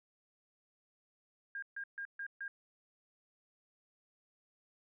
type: tone bursts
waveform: sine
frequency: 1613 Hz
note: G6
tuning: 49 cents sharp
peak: -39 dBFS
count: 5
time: 1.55-2.48 s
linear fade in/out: 2 ms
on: 74 ms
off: 140 ms
effects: none